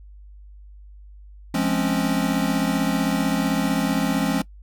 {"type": "chord", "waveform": "square", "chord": "Db major seventh", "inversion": "first", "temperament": "equal with one note detuned", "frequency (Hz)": [174.61, 210.6, 261.6, 277.2], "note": ["F3", "Ab3", "C4", "Db4"], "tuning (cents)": [0, 24, 0, 0], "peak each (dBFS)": -26, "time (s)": [1.54, 4.42], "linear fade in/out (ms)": 5, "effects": ["noise-tail reverb RT60 0.1 s tail -21 dB re dry", "added 50 Hz sine -41 dBFS peak until 4.62 s"]}